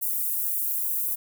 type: high-pass noise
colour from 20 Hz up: pink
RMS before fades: -27 dBFS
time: 0.01-1.16 s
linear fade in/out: 20 ms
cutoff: 12000 Hz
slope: 24 dB/octave
effects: none